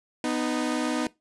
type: tone pair together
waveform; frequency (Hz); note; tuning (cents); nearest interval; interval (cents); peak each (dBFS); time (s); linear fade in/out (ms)
sawtooth; 248.5 / 308.8; B3 / D#4; +11 / -13; major third; 376; -24; 0.24-1.07; 2
effects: noise-tail reverb RT60 0.2 s tail -20 dB re dry + resampled to 24000 Hz